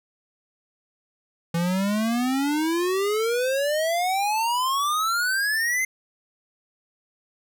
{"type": "exponential sweep", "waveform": "square", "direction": "up", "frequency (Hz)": [165.8, 2093], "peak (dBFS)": -22, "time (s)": [1.54, 5.85], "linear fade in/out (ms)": 5, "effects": []}